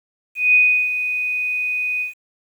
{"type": "tone with ADSR envelope", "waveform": "sine", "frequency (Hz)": 2489, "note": "D#7", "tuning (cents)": 0, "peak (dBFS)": -9, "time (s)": [0.35, 2.14], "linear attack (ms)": 190, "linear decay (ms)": 350, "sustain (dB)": -10, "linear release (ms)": 130, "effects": ["8-bit"]}